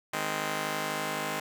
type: chord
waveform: 5% pulse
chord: Ab major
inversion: second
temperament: just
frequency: 155.74 / 207.7 / 259.6 Hz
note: Eb3 / Ab3 / C4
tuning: +2 / 0 / -13 cents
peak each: -24 dBFS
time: 0.13-1.4 s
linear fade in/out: 5 ms
effects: none